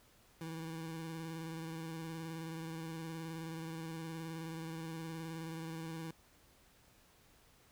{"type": "tone with vibrato", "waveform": "25% pulse", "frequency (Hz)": 162.6, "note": "E3", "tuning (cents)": -23, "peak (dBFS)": -38, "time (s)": [0.41, 6.11], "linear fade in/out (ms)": 2, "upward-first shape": "square", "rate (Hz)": 19, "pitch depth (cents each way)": 25, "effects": ["pink hiss -66 dBFS RMS until 7.71 s"]}